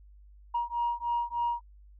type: beating tone pair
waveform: sine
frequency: 947 / 950.3 Hz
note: A#5 / A#5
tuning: +27 / +33 cents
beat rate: 3.3 Hz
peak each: -30 dBFS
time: 0.54-1.61 s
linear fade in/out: 10 ms
effects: tanh soft clip ceiling -22 dBFS + added 50 Hz sine -51 dBFS peak until 1.99 s